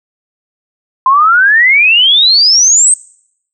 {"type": "exponential sweep", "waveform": "sine", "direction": "up", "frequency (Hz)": [1025, 8460], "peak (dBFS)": -4, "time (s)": [1.06, 2.94], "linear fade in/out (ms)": 2, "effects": ["noise-tail reverb RT60 0.7 s tail -23 dB re dry"]}